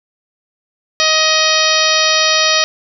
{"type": "harmonic tone with a mistuned harmonic", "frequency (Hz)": 628, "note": "D#5", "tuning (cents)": 16, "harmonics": [1, 2, 3, 4, 5, 6, 7, 8, 9], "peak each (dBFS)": [-19, -19, -19, -19, -19, -19, -19, -19, -19], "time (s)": [1, 2.64], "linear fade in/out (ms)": 0, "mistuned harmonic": 9, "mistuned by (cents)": 20, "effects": []}